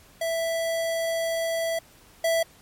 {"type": "tone pair in turn", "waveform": "square", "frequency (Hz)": [660, 660], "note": ["E5", "E5"], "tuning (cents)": [2, 2], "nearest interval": "unison", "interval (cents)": 0, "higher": "neither", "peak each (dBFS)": [-25, -21], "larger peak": "second", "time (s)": [[0.21, 1.79], [2.24, 2.43]], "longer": "first", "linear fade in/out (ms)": 5, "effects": ["pink hiss -54 dBFS RMS until 2.61 s", "MP3 64 kbps"]}